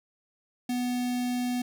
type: tone with notch filter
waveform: square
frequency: 246.9 Hz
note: B3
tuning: in tune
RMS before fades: -29 dBFS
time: 0.69-1.62 s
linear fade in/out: 5 ms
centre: 1300 Hz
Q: 1.4
effects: none

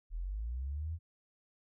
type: linear sweep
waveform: sine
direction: up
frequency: 38.09 to 85.2 Hz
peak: -35 dBFS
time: 0.1-0.99 s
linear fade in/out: 50 ms
effects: none

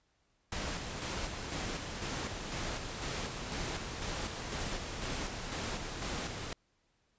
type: noise with tremolo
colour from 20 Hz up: pink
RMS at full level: -37 dBFS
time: 0.52-6.53 s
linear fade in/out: 2 ms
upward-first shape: square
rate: 2 Hz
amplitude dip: 35%
effects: pink hiss -75 dBFS RMS until 7.18 s + resampled to 16000 Hz

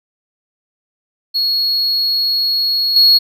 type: tone with level steps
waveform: triangle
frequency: 4327 Hz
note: C#8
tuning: 43 cents flat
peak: -12 / -5 dBFS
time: 1.34-3.19 s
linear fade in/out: 20 ms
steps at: 2.96 s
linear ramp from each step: 2 ms
effects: none

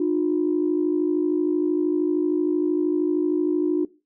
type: tone pair together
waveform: sine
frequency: 304 / 357 Hz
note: D#4 / F4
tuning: -40 / +38 cents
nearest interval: minor third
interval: 278 cents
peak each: -21 dBFS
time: 0-3.85 s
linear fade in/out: 5 ms
effects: noise-tail reverb RT60 0.3 s tail -20 dB re dry + tanh soft clip ceiling -12 dBFS

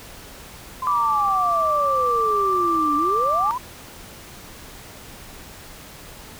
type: exponential two-way sweep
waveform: sine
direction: down then up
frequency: 1046.5 to 288.2 to 1046.5 Hz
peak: -23 dBFS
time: 0.82-3.58 s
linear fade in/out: 5 ms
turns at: 2.96 s
type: tone with pitch glide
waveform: sine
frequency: 1170 to 1177.5 Hz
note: D6 to D6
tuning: -7 to +4 cents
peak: -18 dBFS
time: 0.87-3.51 s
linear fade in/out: 0 ms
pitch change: +11 cents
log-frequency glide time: 1.55-2.84 s
effects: pink hiss -41 dBFS RMS until 6.39 s

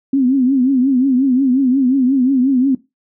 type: tone with vibrato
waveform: sine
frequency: 261.8 Hz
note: C4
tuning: 1 cent sharp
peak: -10 dBFS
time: 0.13-2.75 s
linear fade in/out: 5 ms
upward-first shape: triangle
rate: 5.6 Hz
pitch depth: 130 cents each way
effects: noise-tail reverb RT60 0.2 s tail -17 dB re dry

